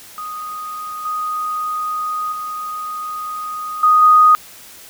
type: tone with level steps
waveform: sine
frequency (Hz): 1243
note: D#6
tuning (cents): -2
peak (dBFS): -25 / -19 / -23 / -8 / -6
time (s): 0.18-4.35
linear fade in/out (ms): 0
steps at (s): 1.05 / 2.32 / 3.83 / 4.02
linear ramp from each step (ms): 5
effects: white hiss -40 dBFS RMS until 4.89 s